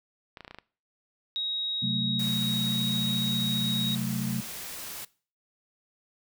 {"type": "clicks", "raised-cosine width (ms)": 0.3, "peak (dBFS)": -26, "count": 7, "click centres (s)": [0.372, 0.407, 0.448, 0.479, 0.51, 0.546, 0.586]}
{"type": "tone", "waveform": "sine", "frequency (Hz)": 3792, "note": "A#7", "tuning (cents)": 29, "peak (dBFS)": -28, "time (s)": [1.36, 3.95], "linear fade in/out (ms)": 0}
{"type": "chord", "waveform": "sine", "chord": "F# diminished", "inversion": "second", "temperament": "equal", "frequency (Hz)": [130.81, 185, 220], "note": ["C3", "F#3", "A3"], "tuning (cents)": [0, 0, 0], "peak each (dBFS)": -32, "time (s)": [1.82, 4.41], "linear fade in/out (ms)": 10}
{"type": "noise", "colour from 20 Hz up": "white", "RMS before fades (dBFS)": -39, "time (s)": [2.19, 5.05], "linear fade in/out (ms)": 5}
{"effects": ["noise-tail reverb RT60 0.4 s tail -21 dB re dry"]}